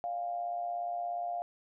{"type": "tone with amplitude modulation", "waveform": "sine", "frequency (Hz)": 700, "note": "F5", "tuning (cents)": 4, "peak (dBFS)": -30, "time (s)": [0.04, 1.42], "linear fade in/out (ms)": 0, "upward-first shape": "sine", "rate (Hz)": 117, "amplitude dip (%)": 55, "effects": []}